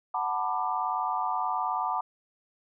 sine chord, B minor seventh, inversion second, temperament just, 740.8 / 889 / 987.8 / 1185.3 Hz, F#5 / A5 / B5 / D6, +2 / +18 / 0 / +16 cents, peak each -32 dBFS, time 0.14-2.01 s, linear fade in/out 5 ms, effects none

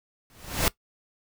pink noise with exponential growth, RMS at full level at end -19 dBFS, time 0.3-0.68 s, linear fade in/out 1 ms, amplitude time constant 81 ms, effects noise-tail reverb RT60 0.1 s tail -19 dB re dry

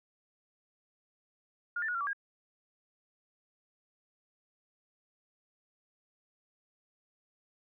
sine tone with pitch steps, 1421 / 1773 / 1454 / 1370 / 1151 / 1625 Hz, F6 / A6 / F#6 / F6 / D6 / G#6, +30 / +13 / -31 / -34 / -35 / -38 cents, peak -31 dBFS, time 1.76-2.132 s, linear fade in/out 5 ms, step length 62 ms, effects none

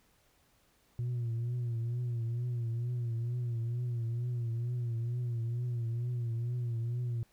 sine tone with vibrato, 118.9 Hz, A#2, 35 cents sharp, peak -29 dBFS, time 0.99-7.23 s, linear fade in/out 0 ms, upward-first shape triangle, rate 2.2 Hz, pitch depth 73 cents each way, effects tanh soft clip ceiling -30 dBFS + pink hiss -69 dBFS RMS until 7.32 s

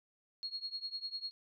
sine tone with tremolo, 4300 Hz, C8, 47 cents sharp, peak -35 dBFS, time 0.43-1.31 s, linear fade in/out 0 ms, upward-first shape triangle, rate 10 Hz, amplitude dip 95%, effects none

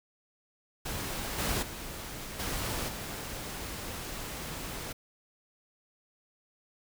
pink noise with level steps, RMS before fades -36 / -31 / -41 / -34 / -39 dBFS, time 0.85-4.93 s, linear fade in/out 10 ms, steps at 1.38 / 1.62 / 2.39 / 2.88 s, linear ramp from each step 10 ms, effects none

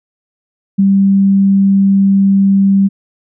sine tone with ADSR envelope, 196 Hz, G3, in tune, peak -4 dBFS, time 0.78-2.89 s, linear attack 17 ms, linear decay 5 ms, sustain -2 dB, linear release 27 ms, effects none

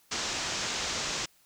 white low-pass noise, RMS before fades -33 dBFS, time 0.11-1.26 s, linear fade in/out 10 ms, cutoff 7100 Hz, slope 48 dB/octave, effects white hiss -64 dBFS RMS until 1.45 s

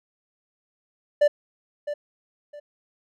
triangle tone with echo, 587.3 Hz, D5, in tune, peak -12 dBFS, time 1.21-1.28 s, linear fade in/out 10 ms, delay 660 ms, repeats 2, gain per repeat -12 dB, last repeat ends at 2.6 s, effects none

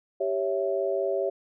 sine chord, C# diminished, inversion second, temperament equal, 392 / 554.4 / 659.3 Hz, G4 / C#5 / E5, 0 / 0 / 0 cents, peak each -28 / -28 / -30 dBFS, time 0.2-1.3 s, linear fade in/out 10 ms, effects none

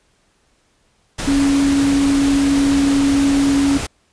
sine tone in noise, 278.7 Hz, C#4, 9 cents sharp, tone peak -12 dBFS, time 1.27-3.78 s, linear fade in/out 10 ms, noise pink, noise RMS -24 dBFS, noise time 1.18-3.87 s, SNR +9 dB, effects pink hiss -60 dBFS RMS until 4.12 s + resampled to 22050 Hz

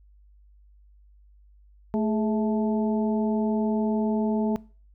harmonic tone with a mistuned harmonic, 218.3 Hz, A3, 13 cents flat, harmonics 1 / 2 / 3 / 4, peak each -23 / -29 / -33 / -35 dBFS, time 1.94-4.56 s, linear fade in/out 0 ms, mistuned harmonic 2, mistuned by -71 cents, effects noise-tail reverb RT60 0.4 s tail -22 dB re dry + added 50 Hz sine -52 dBFS peak until 4.94 s

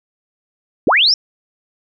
sine linear sweep, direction up, 171.2 to 5588 Hz, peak -9 dBFS, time 0.87-1.14 s, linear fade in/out 2 ms, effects none

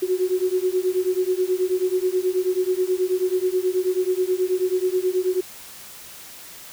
sine beating tone pair, 363.8 / 373.1 Hz, F#4 / F#4, -29 / +14 cents, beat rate 9.3 Hz, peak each -22 dBFS, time 0.02-5.41 s, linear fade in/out 10 ms, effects white hiss -41 dBFS RMS until 6.72 s

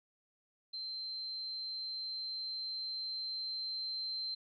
sine tone with level ramp, 4117 Hz, C8, 29 cents flat, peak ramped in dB -39 to -36 dBFS, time 0.73-4.35 s, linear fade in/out 10 ms, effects none

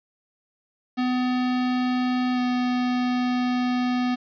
square tone with pitch glide, 251.1 to 248.6 Hz, B3 to B3, +29 to +12 cents, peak -22 dBFS, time 0.97-4.16 s, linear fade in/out 20 ms, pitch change -17 cents, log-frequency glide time 2.34-2.39 s, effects resampled to 11025 Hz + 8-bit

